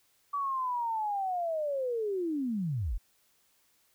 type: linear sweep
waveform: sine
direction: down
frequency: 1152 to 32.35 Hz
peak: -29 dBFS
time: 0.33-2.98 s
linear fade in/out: 10 ms
effects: white hiss -69 dBFS RMS until 3.94 s